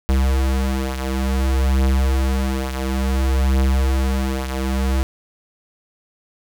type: beating tone pair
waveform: square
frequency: 66 / 66.57 Hz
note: C2 / C2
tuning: +16 / +31 cents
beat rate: 0.57 Hz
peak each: -18 / -23 dBFS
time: 0.09-5.03 s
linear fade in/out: 0 ms
effects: none